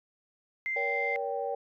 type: tone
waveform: sine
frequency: 2087 Hz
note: C7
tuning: 5 cents flat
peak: -29 dBFS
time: 0.66-1.16 s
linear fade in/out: 0 ms
type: chord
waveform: sine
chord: G diminished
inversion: first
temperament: just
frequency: 470.4 / 564.5 / 784 Hz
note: Bb4 / Db5 / G5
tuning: +16 / +31 / 0 cents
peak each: -34 dBFS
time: 0.76-1.55 s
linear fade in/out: 5 ms
effects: tanh soft clip ceiling -18 dBFS